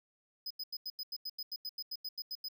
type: tone bursts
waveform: square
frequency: 5020 Hz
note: D#8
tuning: 15 cents sharp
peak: -38 dBFS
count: 16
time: 0.46-2.485 s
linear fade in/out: 5 ms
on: 45 ms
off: 87 ms
effects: none